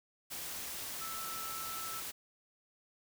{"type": "tone in noise", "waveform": "sine", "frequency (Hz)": 1318.5, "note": "E6", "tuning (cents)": 0, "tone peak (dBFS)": -43, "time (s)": [1, 2.01], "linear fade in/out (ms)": 20, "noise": "white", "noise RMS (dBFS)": -42, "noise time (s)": [0.3, 2.12], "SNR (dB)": -4, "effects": []}